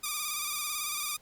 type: tone with vibrato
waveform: 5% pulse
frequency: 1195 Hz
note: D6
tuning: 30 cents sharp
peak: -20 dBFS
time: 0.03-1.17 s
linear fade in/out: 10 ms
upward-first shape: square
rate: 18 Hz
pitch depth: 46 cents each way
effects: pink hiss -61 dBFS RMS until 1.21 s + Opus 48 kbps